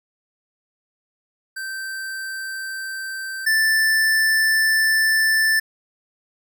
square tone pair in turn, 1557 / 1763.9 Hz, G6 / A6, -12 / +4 cents, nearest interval major second, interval 216 cents, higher second, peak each -28 / -16 dBFS, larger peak second, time 1.56-3.46 / 3.46-5.6 s, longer second, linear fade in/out 10 ms, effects none

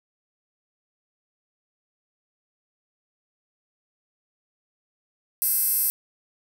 15% pulse tone with high-pass filter, 523.3 Hz, C5, in tune, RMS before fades -23 dBFS, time 5.42-5.9 s, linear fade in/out 0 ms, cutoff 11000 Hz, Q 4.1, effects none

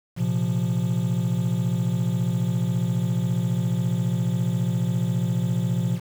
triangle chord, Bb suspended second, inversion none, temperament just, 116.54 / 131.11 / 174.81 Hz, Bb2 / C3 / F3, 0 / +4 / +2 cents, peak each -23 / -24 / -22 dBFS, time 0.16-6 s, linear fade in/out 50 ms, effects tanh soft clip ceiling -11 dBFS + 7-bit

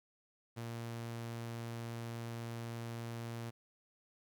sawtooth tone, 116.4 Hz, A#2, 2 cents flat, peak -37 dBFS, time 0.56-3.51 s, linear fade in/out 20 ms, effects 12-bit

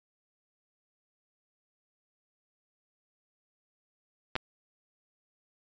clicks, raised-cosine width 0.3 ms, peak -14 dBFS, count 2, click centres 4.355 / 4.363 s, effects resampled to 16000 Hz

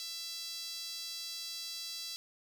sawtooth tone with high-pass filter, 667 Hz, E5, 20 cents sharp, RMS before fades -42 dBFS, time 0-2.16 s, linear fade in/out 0 ms, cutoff 4400 Hz, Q 3.7, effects none

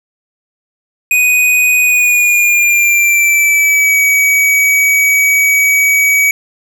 square tone with pitch glide, 2489 to 2269 Hz, D#7 to C#7, 0 to +40 cents, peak -8 dBFS, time 1.11-6.31 s, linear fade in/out 2 ms, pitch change -160 cents, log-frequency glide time 1.81-3.98 s, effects none

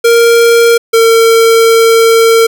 square tone pair in turn, 466 / 455.1 Hz, A#4 / A#4, -1 / -42 cents, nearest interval unison, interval 41 cents, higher first, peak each -4 dBFS, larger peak neither, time 0.04-0.78 / 0.93-2.47 s, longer second, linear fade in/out 10 ms, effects none

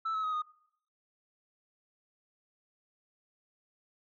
sine tone with pitch steps, 1318.5 / 1289.9 / 1261.9 / 1234.5 Hz, E6 / E6 / D#6 / D#6, 0 / -38 / +24 / -14 cents, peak -28 dBFS, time 0.05-0.422 s, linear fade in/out 10 ms, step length 93 ms, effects noise-tail reverb RT60 0.7 s tail -24 dB re dry + tanh soft clip ceiling -29 dBFS

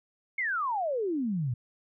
sine exponential sweep, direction down, 2217 to 114 Hz, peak -27 dBFS, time 0.38-1.54 s, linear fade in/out 5 ms, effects none

